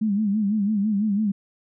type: tone with vibrato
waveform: sine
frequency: 207.7 Hz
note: G#3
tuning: in tune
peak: -19 dBFS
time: 0.01-1.32 s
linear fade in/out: 10 ms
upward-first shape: sine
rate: 6 Hz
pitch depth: 99 cents each way
effects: none